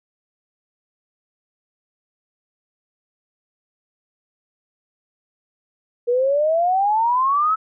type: exponential sweep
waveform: sine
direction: up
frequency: 472.2 to 1318.5 Hz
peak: -15 dBFS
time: 6.07-7.56 s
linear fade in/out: 20 ms
effects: none